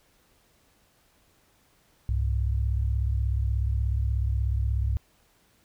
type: tone pair together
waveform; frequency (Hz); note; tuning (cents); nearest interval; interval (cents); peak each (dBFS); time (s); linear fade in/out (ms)
sine; 65.62 / 102.2; C2 / G#2; +6 / -27; minor sixth; 767; -24 / -28; 2.09-4.97; 0
effects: pink hiss -64 dBFS RMS until 5.64 s